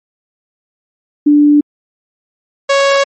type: tone pair in turn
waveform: sine / sawtooth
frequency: 293.7 / 554.4 Hz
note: D4 / C#5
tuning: 0 / 0 cents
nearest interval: major seventh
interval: 1100 cents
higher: second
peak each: -4 dBFS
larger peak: neither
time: 1.26-1.61 / 2.69-3.04 s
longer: neither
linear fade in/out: 10 ms
effects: low-pass 7000 Hz 12 dB/octave + MP3 32 kbps